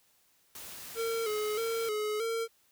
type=noise; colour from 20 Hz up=white; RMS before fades=-45 dBFS; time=0.55-1.89 s; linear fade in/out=2 ms
type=tone with vibrato; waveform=square; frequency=440 Hz; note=A4; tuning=in tune; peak=-31 dBFS; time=0.95-2.48 s; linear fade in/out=50 ms; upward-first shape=square; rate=1.6 Hz; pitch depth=63 cents each way
effects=white hiss -68 dBFS RMS until 2.71 s